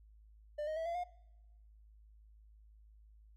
triangle tone with pitch steps, 596 / 623.1 / 651.4 / 681.1 / 712.1 Hz, D5 / D#5 / E5 / F5 / F5, +25 / +2 / -21 / -44 / +33 cents, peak -34 dBFS, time 0.58-1.04 s, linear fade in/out 10 ms, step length 92 ms, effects noise-tail reverb RT60 1.0 s tail -22 dB re dry + added 53 Hz sine -58 dBFS peak until 3.36 s

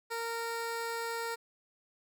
15% pulse tone, 461.9 Hz, A#4, 16 cents flat, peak -28 dBFS, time 0.1-1.36 s, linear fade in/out 20 ms, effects none

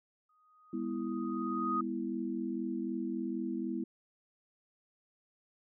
sine tone with exponential growth, 1247 Hz, D#6, 3 cents sharp, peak -29 dBFS, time 0.29-1.81 s, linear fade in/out 5 ms, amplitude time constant 330 ms
sine chord, E major, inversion first, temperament equal with one note detuned, 203 / 246.9 / 329.6 Hz, G#3 / B3 / E4, -39 / 0 / 0 cents, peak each -39 / -37 / -37 dBFS, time 0.73-3.84 s, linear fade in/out 5 ms
effects none

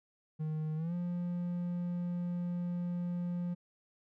triangle tone with pitch glide, 155.56 to 175.62 Hz, D#3 to F3, 0 to +10 cents, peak -31 dBFS, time 0.39-3.55 s, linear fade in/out 20 ms, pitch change +210 cents, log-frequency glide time 0.76-0.94 s, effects none

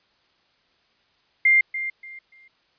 sine tone with echo, 2100 Hz, C7, 6 cents sharp, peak -13 dBFS, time 1.45-1.61 s, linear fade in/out 5 ms, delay 290 ms, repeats 3, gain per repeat -12 dB, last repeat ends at 2.48 s, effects white hiss -64 dBFS RMS until 2.78 s + resampled to 11025 Hz

